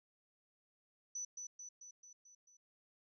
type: tone with echo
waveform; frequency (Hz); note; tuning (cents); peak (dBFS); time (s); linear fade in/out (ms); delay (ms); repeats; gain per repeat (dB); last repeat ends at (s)
sine; 5970; F#8; +15; -40; 1.15-1.25; 5; 220; 6; -4; 2.57
effects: none

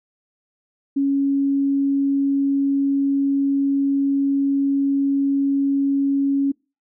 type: tone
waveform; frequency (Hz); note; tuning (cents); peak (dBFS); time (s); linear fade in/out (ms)
sine; 277.2; C#4; 0; -16; 0.96-6.52; 10
effects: noise-tail reverb RT60 0.3 s tail -26 dB re dry

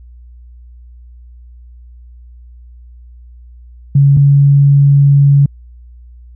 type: tone pair in turn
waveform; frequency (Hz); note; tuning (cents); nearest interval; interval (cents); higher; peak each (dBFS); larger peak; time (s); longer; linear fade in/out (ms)
sine; 140 / 140.97; C#3 / C#3; +18 / +29; unison; 11; second; -4; neither; 3.95-4.17 / 4.17-5.46; second; 5
effects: added 60 Hz sine -34 dBFS peak until 6.35 s

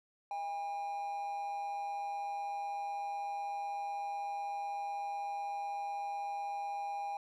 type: tone with amplitude modulation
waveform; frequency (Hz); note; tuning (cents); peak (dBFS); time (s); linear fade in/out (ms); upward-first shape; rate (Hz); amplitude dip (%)
triangle; 808; G#5; -48; -32; 0.31-7.17; 2; sine; 168; 45
effects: none

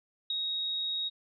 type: tone with ADSR envelope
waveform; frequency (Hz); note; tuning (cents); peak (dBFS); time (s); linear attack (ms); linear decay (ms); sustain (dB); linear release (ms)
sine; 3773; A#7; +20; -27; 0.3-1.1; 4; 11; -3; 27
effects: none

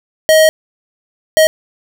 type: tone bursts at uneven times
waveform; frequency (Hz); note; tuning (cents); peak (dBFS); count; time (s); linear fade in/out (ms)
square; 630; D#5; +21; -6; 2; 0.29-0.49 / 1.37-1.47; 0
effects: none

